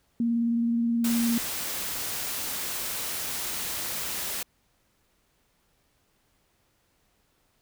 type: tone with vibrato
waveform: sine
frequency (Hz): 233.5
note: A#3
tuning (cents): +3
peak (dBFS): -22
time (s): 0.2-1.38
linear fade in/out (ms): 2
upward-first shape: triangle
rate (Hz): 19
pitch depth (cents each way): 22
type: noise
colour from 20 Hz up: white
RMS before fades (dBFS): -32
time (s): 1.04-4.43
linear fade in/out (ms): 5
effects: pink hiss -69 dBFS RMS until 7.61 s